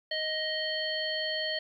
harmonic tone, 625 Hz, D#5, 8 cents sharp, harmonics 1 / 3 / 5 / 7, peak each -35 / -35 / -35 / -35 dBFS, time 0.11-1.59 s, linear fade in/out 5 ms, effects 11-bit

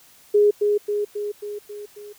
sine tone with echo, 414.2 Hz, G#4, 5 cents flat, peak -12 dBFS, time 0.34-0.51 s, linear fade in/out 10 ms, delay 270 ms, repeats 6, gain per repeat -4 dB, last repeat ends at 2.13 s, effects white hiss -52 dBFS RMS until 2.18 s

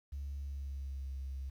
sine tone with pitch glide, 70.1 to 67.09 Hz, C#2 to C2, +20 to +44 cents, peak -37 dBFS, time 0.12-1.5 s, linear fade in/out 10 ms, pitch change -76 cents, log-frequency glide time 0.38-1.12 s, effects tanh soft clip ceiling -34 dBFS + 11-bit

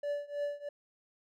triangle tone with tremolo, 579 Hz, D5, 25 cents flat, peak -28 dBFS, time 0.03-0.69 s, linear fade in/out 5 ms, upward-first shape triangle, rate 3.1 Hz, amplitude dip 95%, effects none

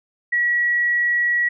sine tone, 1924 Hz, B6, 46 cents flat, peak -16 dBFS, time 0.32-1.49 s, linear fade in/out 10 ms, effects none

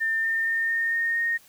sine tone with pitch steps, 1800 / 1810.4 / 1820.9 / 1831.5 / 1842.1 / 1852.7 Hz, A6 / A6 / A#6 / A#6 / A#6 / A#6, +39 / +49 / -41 / -31 / -21 / -11 cents, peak -22 dBFS, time 0-1.38 s, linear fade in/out 20 ms, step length 230 ms, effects white hiss -55 dBFS RMS until 1.48 s

